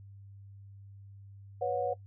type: chord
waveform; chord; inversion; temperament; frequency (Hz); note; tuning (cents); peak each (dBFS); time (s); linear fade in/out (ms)
sine; B suspended second; none; equal with one note detuned; 493.9 / 554.4 / 729; B4 / C#5 / F#5; 0 / 0 / -26; -33 / -33 / -33; 1.61-1.94; 10
effects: noise-tail reverb RT60 0.1 s tail -19 dB re dry + added 99 Hz sine -48 dBFS peak until 2.06 s